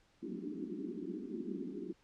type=band-pass noise; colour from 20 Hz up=white; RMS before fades=-42 dBFS; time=0.22-1.93 s; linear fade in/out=10 ms; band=180 to 390 Hz; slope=96 dB/octave; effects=pink hiss -70 dBFS RMS until 2.03 s + low-pass 6000 Hz 12 dB/octave